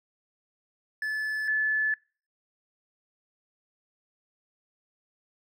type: tone pair in turn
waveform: triangle / sine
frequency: 1732 / 1732 Hz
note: A6 / A6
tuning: -28 / -28 cents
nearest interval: unison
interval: 0 cents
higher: neither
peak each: -26 / -23 dBFS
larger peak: second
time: 1.02-1.48 / 1.48-1.94 s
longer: neither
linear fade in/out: 2 ms
effects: noise-tail reverb RT60 0.4 s tail -25 dB re dry